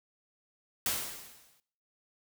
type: noise with exponential decay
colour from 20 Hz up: white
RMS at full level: -29 dBFS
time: 0.86-1.6 s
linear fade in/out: 1 ms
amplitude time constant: 160 ms
effects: noise-tail reverb RT60 0.6 s tail -20 dB re dry